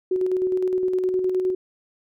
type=tone with tremolo; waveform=sine; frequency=370 Hz; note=F#4; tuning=in tune; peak=-18 dBFS; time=0.11-1.55 s; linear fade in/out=5 ms; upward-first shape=square; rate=9.7 Hz; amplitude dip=35%; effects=none